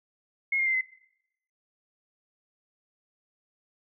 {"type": "tone with pitch steps", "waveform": "sine", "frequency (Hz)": [2160, 2122, 2084, 2047], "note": ["C#7", "C7", "C7", "C7"], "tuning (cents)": [-45, 24, -7, -38], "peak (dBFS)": -23, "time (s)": [0.52, 0.812], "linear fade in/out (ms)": 5, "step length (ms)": 73, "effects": ["noise-tail reverb RT60 0.8 s tail -22 dB re dry"]}